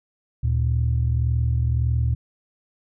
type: tone pair together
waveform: sine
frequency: 75 / 116.75 Hz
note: D2 / A#2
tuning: +37 / +3 cents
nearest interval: minor sixth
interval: 766 cents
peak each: -20 dBFS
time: 0.43-2.15 s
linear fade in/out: 10 ms
effects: tanh soft clip ceiling -12 dBFS